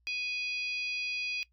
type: harmonic tone with a mistuned harmonic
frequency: 830.6 Hz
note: G#5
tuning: in tune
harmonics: 3 / 4 / 5 / 6 / 7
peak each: -33 / -44 / -48 / -40 / -52 dBFS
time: 0.07-1.43 s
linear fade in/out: 0 ms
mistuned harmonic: 6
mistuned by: -69 cents
effects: noise-tail reverb RT60 0.1 s tail -19 dB re dry + added 60 Hz sine -67 dBFS peak until 1.52 s